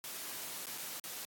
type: noise with dropouts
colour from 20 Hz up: white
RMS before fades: -43 dBFS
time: 0.04-1.25 s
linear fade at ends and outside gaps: 0 ms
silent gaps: 0.657-0.668 / 0.778-0.782 / 0.997-1.04 s
effects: high-pass 150 Hz 12 dB/octave + AAC 64 kbps